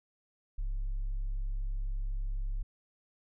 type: tone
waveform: sine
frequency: 34 Hz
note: C#1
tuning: 33 cents flat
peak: -28 dBFS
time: 0.58-2.63 s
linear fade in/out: 10 ms
effects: tanh soft clip ceiling -30 dBFS